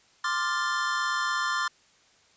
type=chord; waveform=square; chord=D minor seventh; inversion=third; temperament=equal with one note detuned; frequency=1046.5 / 1182.8 / 1396.9 / 1760 Hz; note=C6 / D6 / F6 / A6; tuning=0 / +12 / 0 / 0 cents; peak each=-32 dBFS; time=0.24-1.68 s; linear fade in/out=5 ms; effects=white hiss -61 dBFS RMS until 2.36 s + resampled to 16000 Hz